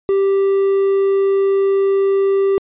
triangle tone, 392 Hz, G4, in tune, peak -10 dBFS, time 0.09-2.58 s, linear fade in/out 0 ms, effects resampled to 8000 Hz

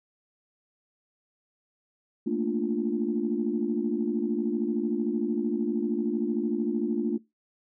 sine chord, Bb major seventh, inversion third, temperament equal, 220 / 233.1 / 293.7 / 349.2 Hz, A3 / Bb3 / D4 / F4, 0 / 0 / 0 / 0 cents, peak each -30 dBFS, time 2.26-7.18 s, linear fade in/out 10 ms, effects noise-tail reverb RT60 0.2 s tail -21 dB re dry + tanh soft clip ceiling -14 dBFS

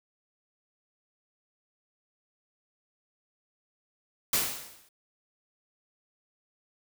white noise with exponential decay, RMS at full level -23 dBFS, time 4.33-4.89 s, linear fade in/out 5 ms, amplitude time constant 120 ms, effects none

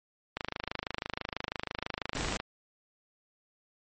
click train, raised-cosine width 0.3 ms, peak -16 dBFS, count 54, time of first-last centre 0.37-2.401 s, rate 26.1 Hz
pink noise, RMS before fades -34 dBFS, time 2.15-2.37 s, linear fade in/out 0 ms
effects MP3 32 kbps

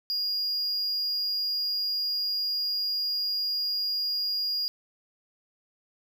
triangle tone, 4849 Hz, D#8, 45 cents flat, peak -25 dBFS, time 0.1-4.68 s, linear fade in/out 0 ms, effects none

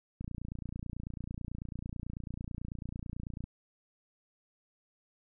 click train, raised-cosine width 5 ms, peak -27 dBFS, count 95, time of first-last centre 0.21-3.44 s, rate 29.1 Hz, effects none

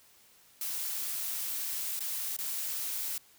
blue noise with dropouts, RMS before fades -35 dBFS, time 0.61-3.18 s, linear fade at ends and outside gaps 2 ms, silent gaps 1.993-2.005 / 2.366-2.387 s, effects white hiss -61 dBFS RMS until 3.38 s

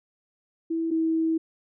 sine tone pair in turn, 327.9 / 323.6 Hz, E4 / E4, -9 / -32 cents, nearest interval unison, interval 23 cents, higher first, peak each -24 / -21 dBFS, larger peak second, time 0.7-0.91 / 0.91-1.38 s, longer second, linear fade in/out 10 ms, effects none

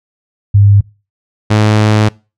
sine / sawtooth tone pair in turn, 101 / 107.01 Hz, G#2 / A2, -48 / -48 cents, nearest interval minor second, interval 100 cents, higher second, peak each -3 dBFS, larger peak neither, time 0.54-0.81 / 1.5-2.09 s, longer second, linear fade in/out 10 ms, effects noise-tail reverb RT60 0.3 s tail -23 dB re dry + low-pass 6000 Hz 12 dB/octave

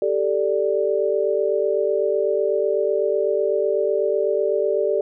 sine chord, G suspended second, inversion none, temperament equal, 392 / 440 / 587.3 Hz, G4 / A4 / D5, 0 / 0 / 0 cents, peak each -22 dBFS, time 0.02-5.01 s, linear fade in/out 2 ms, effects none

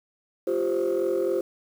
sine chord, F suspended second, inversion none, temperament just, 349.2 / 392.9 / 523.8 Hz, F4 / G4 / C5, 0 / +4 / +2 cents, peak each -25 dBFS, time 0.47-1.41 s, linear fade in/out 5 ms, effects tanh soft clip ceiling -18 dBFS + 8-bit

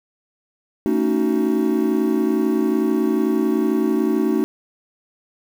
triangle chord, D# half-diminished seventh, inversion second, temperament just, 224 / 280 / 311.1 / 373.4 Hz, A3 / C#4 / D#4 / F#4, +31 / +18 / 0 / +16 cents, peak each -20 / -21 / -19 / -20 dBFS, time 0.86-4.44 s, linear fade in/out 0 ms, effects 7-bit

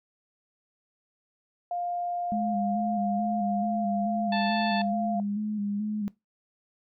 sine tone with pitch glide, 703 to 694.5 Hz, F5 to F5, +11 to -10 cents, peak -28 dBFS, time 1.71-5.2 s, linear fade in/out 2 ms, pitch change -21 cents, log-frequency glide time 3.61-3.77 s
sine tone with vibrato, 207.8 Hz, G#3, 1 cent sharp, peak -27 dBFS, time 2.32-6.08 s, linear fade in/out 0 ms, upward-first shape square, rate 2.3 Hz, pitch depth 36 cents each way
harmonic tone, 880 Hz, A5, in tune, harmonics 1 / 2 / 3 / 4 / 5, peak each -31 / -34 / -36 / -37 / -38 dBFS, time 4.32-4.82 s, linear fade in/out 5 ms
effects noise-tail reverb RT60 0.2 s tail -20 dB re dry

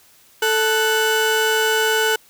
30% pulse tone pair together, 440.3 / 1486 Hz, A4 / F#6, +1 / +7 cents, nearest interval octave + major sixth, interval 2106 cents, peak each -16 dBFS, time 0.42-2.16 s, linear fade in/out 5 ms, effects white hiss -52 dBFS RMS until 2.29 s

